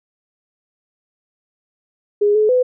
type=tone with pitch steps; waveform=sine; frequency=412.8 / 427.9 / 503 Hz; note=G#4 / A4 / B4; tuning=-10 / -48 / +32 cents; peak=-11 dBFS; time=2.21-2.63 s; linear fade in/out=10 ms; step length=140 ms; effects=none